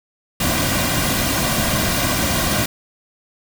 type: noise with comb filter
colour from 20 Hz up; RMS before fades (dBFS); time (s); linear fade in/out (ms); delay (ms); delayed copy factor
pink; -19; 0.4-2.66; 5; 2.3; -0.6
effects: none